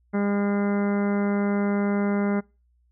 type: harmonic tone with a mistuned harmonic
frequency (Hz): 202.3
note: G#3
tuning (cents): -45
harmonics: 1 / 2 / 3 / 4 / 5 / 6 / 7 / 8 / 9 / 10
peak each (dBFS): -22 / -29 / -33 / -37 / -40 / -41 / -38 / -45 / -46 / -41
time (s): 0.13-2.41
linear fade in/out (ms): 20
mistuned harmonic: 10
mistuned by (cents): +25
effects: noise-tail reverb RT60 0.3 s tail -26 dB re dry + added 60 Hz sine -61 dBFS peak until 2.91 s